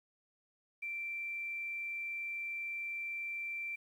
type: tone with quantisation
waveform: sine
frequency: 2349 Hz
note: D7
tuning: in tune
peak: -37 dBFS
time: 0.82-3.76 s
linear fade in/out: 10 ms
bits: 11
effects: none